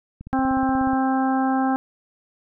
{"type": "click train", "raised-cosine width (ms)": 5, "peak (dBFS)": -24, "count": 13, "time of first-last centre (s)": [0.21, 0.933], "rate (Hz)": 16.6}
{"type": "harmonic tone", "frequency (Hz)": 263.9, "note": "C4", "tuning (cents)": 15, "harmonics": [1, 2, 3, 4, 5, 6], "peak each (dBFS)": [-20, -33, -23, -32, -32, -34], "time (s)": [0.33, 1.76], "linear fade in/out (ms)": 0}
{"effects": []}